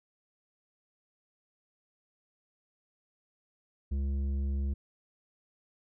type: tone with tanh clipping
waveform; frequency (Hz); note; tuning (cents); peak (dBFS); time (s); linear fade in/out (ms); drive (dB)
sine; 69; C#2; -7; -30; 3.91-4.74; 10; 9
effects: none